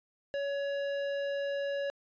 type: tone with hard clipping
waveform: sine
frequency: 562 Hz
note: C#5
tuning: 24 cents sharp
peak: -33 dBFS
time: 0.34-1.9 s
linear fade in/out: 0 ms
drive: 12 dB
effects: resampled to 16000 Hz